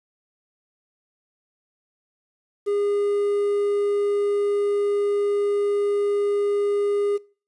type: tone with quantisation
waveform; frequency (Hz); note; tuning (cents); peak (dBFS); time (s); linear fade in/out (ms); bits
triangle; 407.8; G#4; -32; -18; 2.66-7.18; 20; 8
effects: noise-tail reverb RT60 0.4 s tail -23 dB re dry + resampled to 24000 Hz